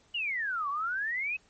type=exponential two-way sweep; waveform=sine; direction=down then up; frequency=2960 to 1100 to 2602 Hz; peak=-29 dBFS; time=0.14-1.37 s; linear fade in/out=10 ms; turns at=0.69 s; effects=pink hiss -64 dBFS RMS until 1.49 s + MP3 32 kbps